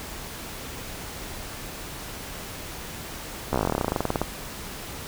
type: slowing click train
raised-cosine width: 1 ms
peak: -9 dBFS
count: 23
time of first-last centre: 3.53-4.216 s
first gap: 14 ms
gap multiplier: 1.07
effects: pink hiss -37 dBFS RMS until 5.07 s